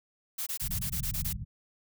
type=noise bursts; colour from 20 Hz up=blue; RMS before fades=-34 dBFS; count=9; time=0.38-1.331 s; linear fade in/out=10 ms; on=87 ms; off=21 ms
type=low-pass noise; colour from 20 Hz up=pink; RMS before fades=-36 dBFS; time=0.61-1.45 s; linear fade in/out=20 ms; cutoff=190 Hz; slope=48 dB/octave
effects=none